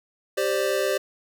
square chord, G suspended fourth, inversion none, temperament equal with one note detuned, 392 / 523.3 / 591.8 Hz, G4 / C5 / D5, 0 / 0 / +13 cents, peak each -27 dBFS, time 0.37-0.98 s, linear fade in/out 10 ms, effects none

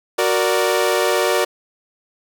sawtooth chord, Gb augmented, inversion none, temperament equal, 370 / 466.2 / 587.3 Hz, Gb4 / Bb4 / D5, 0 / 0 / 0 cents, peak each -16 dBFS, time 0.18-1.45 s, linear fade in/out 10 ms, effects none

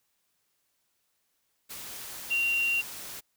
sine tone in noise, 2760 Hz, F7, 21 cents flat, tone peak -24 dBFS, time 2.3-2.82 s, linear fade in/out 20 ms, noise white, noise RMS -41 dBFS, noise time 1.69-3.21 s, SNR +14 dB, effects white hiss -75 dBFS RMS until 3.36 s

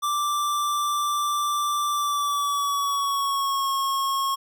square tone with pitch glide, 1174.7 to 1089.7 Hz, D6 to C#6, 0 to -30 cents, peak -23 dBFS, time 0.02-4.36 s, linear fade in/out 20 ms, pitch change -130 cents, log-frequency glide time 1.9-3.7 s, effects none

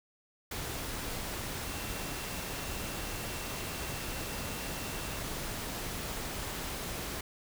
sine tone in noise, 2700 Hz, E7, 41 cents sharp, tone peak -49 dBFS, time 1.66-5.19 s, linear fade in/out 5 ms, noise pink, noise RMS -38 dBFS, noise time 0.51-7.21 s, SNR -14 dB, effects none

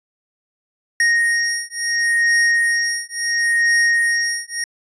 square beating tone pair, 1864.7 / 1865.42 Hz, A#6 / A#6, 0 / +1 cents, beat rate 0.72 Hz, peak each -19 dBFS, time 1-4.64 s, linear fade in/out 2 ms, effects resampled to 22050 Hz

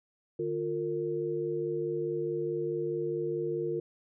sine tone cluster, 150.7 / 352 / 456.7 Hz, D3 / F4 / A#4, +45 / +14 / -36 cents, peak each -40 / -32 / -33 dBFS, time 0.39-3.8 s, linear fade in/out 5 ms, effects none

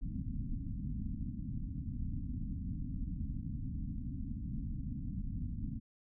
pink low-pass noise, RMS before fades -39 dBFS, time 0.01-5.8 s, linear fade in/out 20 ms, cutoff 280 Hz, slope 96 dB/octave, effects none

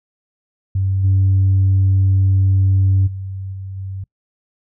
sine tone with level steps, 96 Hz, G2, 36 cents flat, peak -14 / -9 / -24 / -26 / -24 dBFS, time 0.75-4.04 s, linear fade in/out 5 ms, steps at 1.03 / 3.06 / 3.52 / 3.76 s, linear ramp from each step 20 ms, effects noise-tail reverb RT60 0.1 s tail -26 dB re dry + tanh soft clip ceiling -8 dBFS

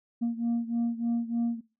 sine beating tone pair, 233.1 / 236.4 Hz, A#3 / A#3, 0 / +24 cents, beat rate 3.3 Hz, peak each -26 / -29 dBFS, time 0.21-1.61 s, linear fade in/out 20 ms, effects noise-tail reverb RT60 0.3 s tail -21 dB re dry + tanh soft clip ceiling -23 dBFS

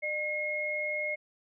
sine tone pair together, 605 / 2156 Hz, D#5 / C#7, -49 / -49 cents, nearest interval octave + minor seventh, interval 2200 cents, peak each -35 / -31 dBFS, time 0.02-1.16 s, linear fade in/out 20 ms, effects none

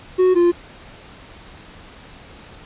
triangle tone pair in turn, 368.7 / 348 Hz, F#4 / F4, -6 / -6 cents, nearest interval minor second, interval 100 cents, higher first, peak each -9 dBFS, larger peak neither, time 0.18-0.35 / 0.35-0.52 s, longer neither, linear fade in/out 20 ms, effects pink hiss -42 dBFS RMS until 2.65 s + resampled to 8000 Hz

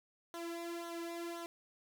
sawtooth tone with flanger, 339.3 Hz, F4, 50 cents flat, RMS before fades -43 dBFS, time 0.34-1.46 s, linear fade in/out 0 ms, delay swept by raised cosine 0.4 to 2.3 ms, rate 1.9 Hz, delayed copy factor -0.75, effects none

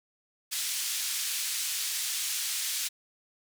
white band-pass noise, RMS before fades -32 dBFS, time 0.51-2.89 s, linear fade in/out 20 ms, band 2500 to 10000 Hz, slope 12 dB/octave, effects none

